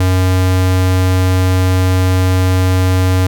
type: tone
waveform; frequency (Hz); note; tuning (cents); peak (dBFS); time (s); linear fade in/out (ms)
square; 92.5; F#2; 0; -10; 0-3.27; 5
effects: none